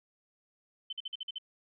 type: tone bursts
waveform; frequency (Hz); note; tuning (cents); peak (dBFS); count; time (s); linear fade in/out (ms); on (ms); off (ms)
sine; 3067; G7; -38; -35; 7; 0.9-1.384; 5; 28; 48
effects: none